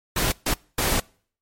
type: noise bursts at uneven times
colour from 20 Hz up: pink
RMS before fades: -22 dBFS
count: 3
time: 0.16-0.32 / 0.46-0.54 / 0.78-1 s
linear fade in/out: 5 ms
effects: noise-tail reverb RT60 0.5 s tail -26 dB re dry + MP3 64 kbps